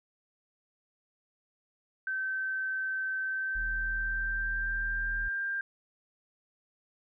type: tone with pitch glide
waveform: sine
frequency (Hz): 1543 to 1591.9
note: G6 to G6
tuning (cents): -28 to +26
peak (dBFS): -30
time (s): 2.07-5.61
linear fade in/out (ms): 2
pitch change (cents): +54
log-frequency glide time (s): 3.19-5.21
type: tone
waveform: triangle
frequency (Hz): 41.22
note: E1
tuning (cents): +1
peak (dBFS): -33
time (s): 3.55-5.29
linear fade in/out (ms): 10
effects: none